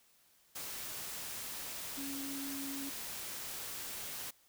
sine tone in noise, 276.1 Hz, C#4, 7 cents flat, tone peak -41 dBFS, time 1.97-2.9 s, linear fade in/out 10 ms, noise white, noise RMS -43 dBFS, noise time 0.55-4.31 s, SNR -1 dB, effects white hiss -68 dBFS RMS until 4.48 s

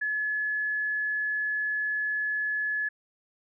sine tone, 1708 Hz, G#6, 48 cents sharp, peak -26 dBFS, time 0.01-2.89 s, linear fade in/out 10 ms, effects none

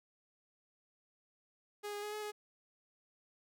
sawtooth tone with pitch steps, 413.7 / 411.2 / 418.6 / 424.2 / 419 Hz, G#4 / G#4 / G#4 / G#4 / G#4, -7 / -17 / +14 / +37 / +15 cents, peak -36 dBFS, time 1.83-2.32 s, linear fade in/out 20 ms, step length 98 ms, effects none

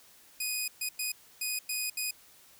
10% pulse tone bursts at uneven times, 2489 Hz, D#7, in tune, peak -22 dBFS, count 6, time 0.4-0.68 / 0.81-0.89 / 0.99-1.12 / 1.41-1.59 / 1.69-1.9 / 1.97-2.11 s, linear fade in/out 5 ms, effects white hiss -58 dBFS RMS until 2.59 s

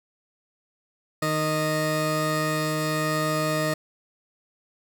20% pulse tone pair together, 154.88 / 619 Hz, D#3 / D#5, -8 / -9 cents, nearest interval 2 octaves, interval 2399 cents, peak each -21 dBFS, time 1.22-3.74 s, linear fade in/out 5 ms, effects none

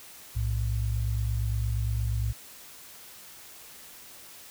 sine tone pair together, 61.38 / 110 Hz, B1 / A2, -10 / 0 cents, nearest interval minor seventh, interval 1010 cents, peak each -28 dBFS, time 0.35-2.33 s, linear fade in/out 20 ms, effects white hiss -48 dBFS RMS until 4.5 s

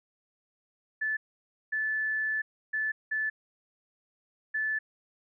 sine tone bursts at uneven times, 1742 Hz, A6, 18 cents flat, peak -27 dBFS, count 5, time 1.01-1.17 / 1.72-2.42 / 2.73-2.92 / 3.11-3.3 / 4.54-4.79 s, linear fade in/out 10 ms, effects none

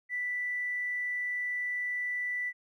triangle tone with tanh clipping, 1975.5 Hz, B6, in tune, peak -30 dBFS, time 0.09-2.53 s, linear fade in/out 50 ms, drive 2 dB, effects none

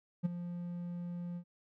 triangle tone with ADSR envelope, 174.61 Hz, F3, in tune, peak -24 dBFS, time 0.23-1.44 s, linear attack 25 ms, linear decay 15 ms, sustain -12 dB, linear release 75 ms, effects none

